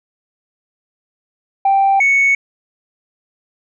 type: tone pair in turn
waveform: sine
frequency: 784 / 2217 Hz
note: G5 / C#7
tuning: 0 / 0 cents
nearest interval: octave + tritone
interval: 1800 cents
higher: second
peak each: -8 / -8 dBFS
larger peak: neither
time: 1.65-2 / 2-2.35 s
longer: neither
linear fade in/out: 5 ms
effects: tanh soft clip ceiling -7 dBFS